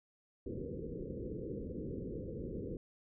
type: low-pass noise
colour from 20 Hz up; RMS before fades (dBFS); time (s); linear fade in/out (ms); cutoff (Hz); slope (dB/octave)
white; -42; 0.46-2.77; 2; 510; 96
effects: none